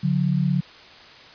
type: tone pair together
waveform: sine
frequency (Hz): 143.3 / 180.55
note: D3 / F#3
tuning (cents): -42 / -42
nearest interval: major third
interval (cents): 400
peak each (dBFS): -21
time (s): 0.03-0.61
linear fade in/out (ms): 10
effects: white hiss -45 dBFS RMS until 1.34 s + resampled to 11025 Hz